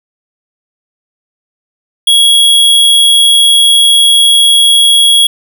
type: tone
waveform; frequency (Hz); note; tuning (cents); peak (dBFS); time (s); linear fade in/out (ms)
square; 3322; G#7; 0; -4; 2.07-5.27; 5
effects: none